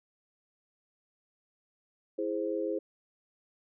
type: chord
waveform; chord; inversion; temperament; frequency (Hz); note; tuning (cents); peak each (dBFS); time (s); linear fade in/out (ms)
sine; E augmented; none; equal; 329.6 / 415.3 / 523.3; E4 / G#4 / B#4; 0 / 0 / 0; -34; 2.18-2.79; 10
effects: none